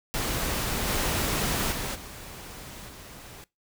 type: noise with level steps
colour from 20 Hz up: pink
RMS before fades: -29 / -27 / -32 / -42 / -45 dBFS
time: 0.14-3.44 s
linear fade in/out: 0 ms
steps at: 0.86 / 1.71 / 1.94 / 2.87 s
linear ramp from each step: 20 ms
effects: noise-tail reverb RT60 0.2 s tail -21 dB re dry